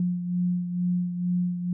sine beating tone pair, 177.7 / 179.9 Hz, F3 / F#3, +30 / -48 cents, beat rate 2.2 Hz, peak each -24 / -32 dBFS, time 0-1.73 s, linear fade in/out 2 ms, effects none

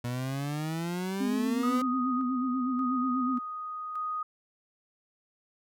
30% pulse exponential sweep, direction up, 119.8 to 257.7 Hz, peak -28 dBFS, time 0.04-1.82 s, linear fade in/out 5 ms
sine tone with vibrato, 255 Hz, C4, 44 cents flat, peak -27 dBFS, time 1.2-3.39 s, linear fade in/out 10 ms, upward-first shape sine, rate 8.2 Hz, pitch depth 67 cents each way
sine tone with tremolo, 1244.5 Hz, D#6, in tune, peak -30 dBFS, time 1.63-4.23 s, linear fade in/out 5 ms, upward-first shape square, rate 0.86 Hz, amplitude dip 40%
effects none

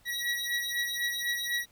25% pulse beating tone pair, 1916 / 1920 Hz, A#6 / B6, +47 / -49 cents, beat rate 4 Hz, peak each -29 dBFS, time 0.05-1.66 s, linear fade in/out 50 ms, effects pink hiss -63 dBFS RMS until 1.71 s

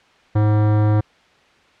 sine tone with hard clipping, 106 Hz, G#2, 36 cents sharp, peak -15 dBFS, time 0.35-1.01 s, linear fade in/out 10 ms, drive 18 dB, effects white hiss -53 dBFS RMS until 1.8 s + low-pass 3000 Hz 12 dB/octave

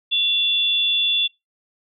sine tone pair together, 2746 / 3460 Hz, F7 / A7, -30 / -30 cents, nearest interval major third, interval 400 cents, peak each -24 / -17 dBFS, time 0.11-1.28 s, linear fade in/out 20 ms, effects noise-tail reverb RT60 0.2 s tail -23 dB re dry

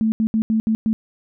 sine tone bursts at uneven times, 220.7 Hz, A3, 5 cents sharp, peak -15 dBFS, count 6, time 0.01-0.12 / 0.2-0.27 / 0.34-0.42 / 0.5-0.6 / 0.67-0.75 / 0.86-0.93 s, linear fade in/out 0 ms, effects none

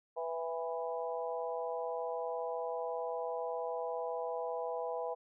harmonic tone with a mistuned harmonic, 165.2 Hz, E3, 4 cents sharp, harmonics 3 / 4 / 5 / 6, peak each -38 / -40 / -42 / -44 dBFS, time 0.16-5.15 s, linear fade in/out 20 ms, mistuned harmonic 5, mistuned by -15 cents, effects none

